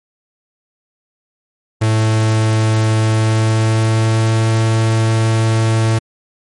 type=tone with pitch glide; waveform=45% pulse; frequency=110 to 111.73 Hz; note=A2 to A2; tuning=0 to +27 cents; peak=-11 dBFS; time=1.81-5.99 s; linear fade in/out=10 ms; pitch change=+27 cents; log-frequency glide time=3.01-4.4 s; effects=MP3 48 kbps